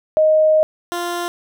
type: tone pair in turn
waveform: sine / 15% pulse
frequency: 623 / 348.2 Hz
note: D#5 / F4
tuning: +2 / -5 cents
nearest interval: minor seventh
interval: 1007 cents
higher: first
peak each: -10 / -15 dBFS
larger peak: first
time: 0.17-0.63 / 0.92-1.28 s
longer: first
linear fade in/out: 0 ms
effects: none